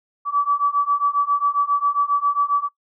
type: beating tone pair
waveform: sine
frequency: 1146 / 1153.4 Hz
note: D6 / D6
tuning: -43 / -32 cents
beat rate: 7.4 Hz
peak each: -20 / -19 dBFS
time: 0.25-2.69 s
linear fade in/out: 50 ms
effects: noise-tail reverb RT60 0.1 s tail -23 dB re dry